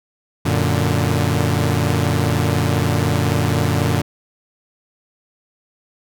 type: chord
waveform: sawtooth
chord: Gb augmented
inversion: none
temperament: equal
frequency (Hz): 92.5 / 116.54 / 146.83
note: Gb2 / Bb2 / D3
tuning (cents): 0 / 0 / 0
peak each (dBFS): -16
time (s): 0.45-4.02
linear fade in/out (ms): 10
effects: none